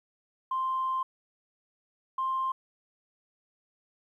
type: tone pair in turn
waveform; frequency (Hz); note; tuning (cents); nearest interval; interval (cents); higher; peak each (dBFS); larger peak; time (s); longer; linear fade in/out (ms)
sine; 1046.5 / 1052.6; C6 / C6; 0 / +10; unison; 10; second; -26; neither; 0.51-1.03 / 2.18-2.52; first; 5
effects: tanh soft clip ceiling -22 dBFS + 11-bit

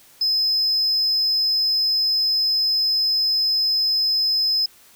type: tone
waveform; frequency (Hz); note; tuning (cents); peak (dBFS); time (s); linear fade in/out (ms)
triangle; 5100; D#8; +42; -16; 0.21-4.66; 5
effects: white hiss -51 dBFS RMS until 4.95 s

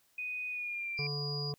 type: tone with pitch glide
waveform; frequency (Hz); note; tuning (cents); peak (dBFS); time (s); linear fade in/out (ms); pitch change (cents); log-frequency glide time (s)
sine; 2489 to 2363; D#7 to D7; 0 to +10; -35; 0.18-1.07; 5; -90; 0.49-0.91
type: tone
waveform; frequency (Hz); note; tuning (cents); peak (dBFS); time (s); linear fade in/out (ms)
sine; 4874; D#8; -37; -37; 0.97-1.53; 20
type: harmonic tone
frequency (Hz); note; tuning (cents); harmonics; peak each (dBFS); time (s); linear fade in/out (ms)
144.8; D3; -24; 1 / 3 / 5 / 7 / 8; -36 / -42 / -51 / -53 / -55; 0.99-1.54; 0
effects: white hiss -70 dBFS RMS until 1.58 s

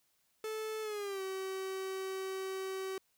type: tone with pitch glide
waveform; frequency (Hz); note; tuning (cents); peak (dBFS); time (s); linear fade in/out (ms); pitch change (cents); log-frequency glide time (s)
45% pulse; 435.8 to 381.6; A4 to G4; -17 to -47; -37; 0.44-2.98; 2; -230; 0.82-1.22
effects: white hiss -75 dBFS RMS until 3.17 s

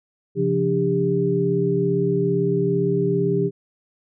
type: tone cluster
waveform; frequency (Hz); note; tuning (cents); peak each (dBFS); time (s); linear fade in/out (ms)
sine; 135.2 / 172.9 / 291.8 / 398.6; C#3 / F3 / D4 / G4; -43 / -17 / -11 / +29; -25 / -23 / -28 / -20; 0.35-3.51; 50
effects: none

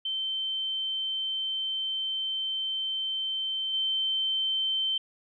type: tone with level steps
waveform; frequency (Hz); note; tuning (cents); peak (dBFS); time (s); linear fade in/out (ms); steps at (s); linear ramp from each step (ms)
sine; 3100; G7; -20; -28 / -25; 0.05-4.98; 5; 3.73; 10
effects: none

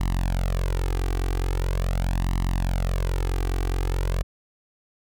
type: tone with flanger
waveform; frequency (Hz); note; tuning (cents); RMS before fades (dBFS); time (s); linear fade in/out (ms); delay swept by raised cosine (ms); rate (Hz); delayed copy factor
sawtooth; 44.78; F1; +44; -24; 0-4.23; 10; 1 to 2.6; 0.42; +0.9
effects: none

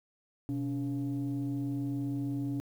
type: tone pair together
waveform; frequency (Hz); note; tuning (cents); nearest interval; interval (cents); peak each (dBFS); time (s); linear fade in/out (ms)
sine; 126.2 / 283.1; B2 / C#4; +38 / +37; octave + major second; 1399; -33 / -31; 0.49-2.6; 0
effects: tanh soft clip ceiling -27 dBFS + 10-bit

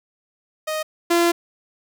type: tone pair in turn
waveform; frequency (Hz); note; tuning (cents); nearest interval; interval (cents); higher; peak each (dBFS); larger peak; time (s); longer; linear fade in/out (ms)
sawtooth; 622.3 / 342.3; D#5 / F4; 0 / -35; minor seventh; 1035; first; -19 / -11; second; 0.67-0.83 / 1.1-1.32; second; 10
effects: none

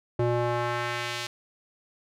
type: tone with band-pass filter sweep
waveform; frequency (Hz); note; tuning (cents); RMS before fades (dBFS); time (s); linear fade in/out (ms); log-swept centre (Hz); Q
square; 120; B2; -49; -28; 0.19-1.27; 5; 410 to 4000; 0.93
effects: none

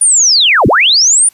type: linear two-way sweep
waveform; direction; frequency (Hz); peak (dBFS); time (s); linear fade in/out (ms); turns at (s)
sine; down then up; 9590 to 66.3 to 9590; -5; 0.01-1.29; 5; 0.67
effects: white hiss -48 dBFS RMS until 1.33 s + resampled to 32000 Hz

